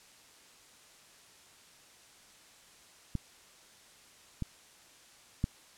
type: clicks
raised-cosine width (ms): 5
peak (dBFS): -20 / -21 / -16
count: 3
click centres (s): 3.153 / 4.423 / 5.441
effects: white hiss -58 dBFS RMS until 5.77 s + low-pass 9000 Hz 12 dB/octave

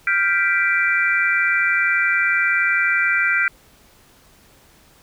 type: chord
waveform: sine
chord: G dominant seventh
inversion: third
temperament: equal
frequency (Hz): 1396.9 / 1568 / 1975.5 / 2349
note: F6 / G6 / B6 / D7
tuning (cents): 0 / 0 / 0 / 0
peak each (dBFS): -21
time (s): 0.07-3.48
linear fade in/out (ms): 2
effects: pink hiss -52 dBFS RMS until 5.02 s

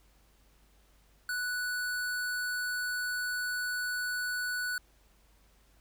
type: tone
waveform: square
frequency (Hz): 1480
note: F#6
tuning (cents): 0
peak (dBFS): -32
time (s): 1.29-4.78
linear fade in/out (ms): 2
effects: added 50 Hz sine -63 dBFS peak until 5.8 s + pink hiss -67 dBFS RMS until 5.8 s

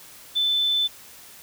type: tone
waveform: sine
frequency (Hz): 3520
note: A7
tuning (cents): 0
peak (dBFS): -19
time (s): 0.35-0.88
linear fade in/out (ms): 20
effects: white hiss -46 dBFS RMS until 1.42 s

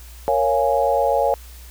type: chord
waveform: sine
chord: Bb minor seventh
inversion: none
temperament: equal with one note detuned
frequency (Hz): 466.2 / 554.4 / 693.6 / 830.6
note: Bb4 / Db5 / F5 / Ab5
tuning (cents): 0 / 0 / -12 / 0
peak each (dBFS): -23 / -19 / -22 / -21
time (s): 0.28-1.34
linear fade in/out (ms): 0
effects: added 60 Hz sine -38 dBFS peak until 1.7 s + white hiss -46 dBFS RMS until 1.7 s

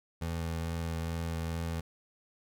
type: tone with vibrato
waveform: 25% pulse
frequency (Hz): 82.7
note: E2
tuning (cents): +6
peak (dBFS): -29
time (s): 0.21-1.81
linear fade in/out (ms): 10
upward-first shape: sine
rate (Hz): 2.3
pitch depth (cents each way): 12
effects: none

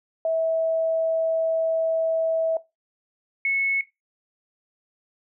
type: tone pair in turn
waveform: sine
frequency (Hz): 650 / 2198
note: E5 / C#7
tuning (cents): -24 / -15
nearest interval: octave + major sixth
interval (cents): 2109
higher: second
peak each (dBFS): -20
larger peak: neither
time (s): 0.25-2.57 / 3.45-3.81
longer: first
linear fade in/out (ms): 2
effects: noise-tail reverb RT60 0.2 s tail -17 dB re dry

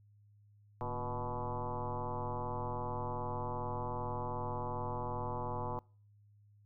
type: tone with frequency modulation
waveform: sine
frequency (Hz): 486.7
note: B4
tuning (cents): -25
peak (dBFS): -35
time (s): 0.81-5.79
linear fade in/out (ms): 0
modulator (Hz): 127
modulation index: 4.5
effects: noise-tail reverb RT60 0.4 s tail -24 dB re dry + added 103 Hz sine -61 dBFS peak until 6.65 s

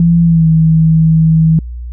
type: tone with pitch glide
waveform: sine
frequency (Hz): 169 to 160.72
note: E3 to E3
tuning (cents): +43 to -44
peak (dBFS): -5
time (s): 0-1.59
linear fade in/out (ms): 2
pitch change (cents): -87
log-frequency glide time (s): 0.24-0.47
effects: added 60 Hz sine -21 dBFS peak until 1.92 s

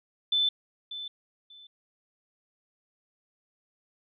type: tone with echo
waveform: sine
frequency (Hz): 3520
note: A7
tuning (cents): 0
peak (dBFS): -22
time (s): 0.32-0.49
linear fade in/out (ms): 5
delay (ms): 590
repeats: 2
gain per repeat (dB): -13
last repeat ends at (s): 1.67
effects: none

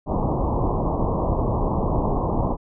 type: low-pass noise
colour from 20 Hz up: pink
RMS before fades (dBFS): -22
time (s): 0.06-2.57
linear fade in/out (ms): 50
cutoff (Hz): 1100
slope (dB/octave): 96
effects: none

